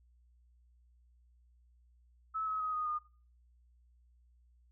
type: tone with pitch steps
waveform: sine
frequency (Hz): 1300 / 1279.9 / 1260.1 / 1240.6 / 1221.4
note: E6 / D#6 / D#6 / D#6 / D#6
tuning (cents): -24 / +49 / +22 / -5 / -32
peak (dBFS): -33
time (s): 2.34-2.99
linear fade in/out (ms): 20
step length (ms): 130
effects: noise-tail reverb RT60 0.4 s tail -19 dB re dry + added 60 Hz sine -63 dBFS peak until 4.71 s

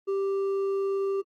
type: tone with hard clipping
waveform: sine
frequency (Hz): 392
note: G4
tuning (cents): 0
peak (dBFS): -26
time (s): 0.07-1.22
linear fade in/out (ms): 20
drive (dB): 4
effects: AAC 48 kbps

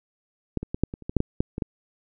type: clicks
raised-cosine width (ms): 3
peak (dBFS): -11 / -18 / -15 / -7 / -21 / -30 / -17 / -6 / -9 / -8 / -17 / -12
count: 12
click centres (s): 0.573 / 0.63 / 0.745 / 0.836 / 0.939 / 1.023 / 1.095 / 1.167 / 1.204 / 1.405 / 1.581 / 1.622
effects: none

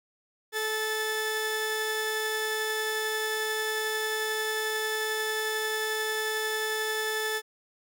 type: tone pair together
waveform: sawtooth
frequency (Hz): 434.2 / 1748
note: A4 / A6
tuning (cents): -23 / -12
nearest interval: 2 octaves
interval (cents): 2411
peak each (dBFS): -27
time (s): 0.52-7.42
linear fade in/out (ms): 50
effects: none

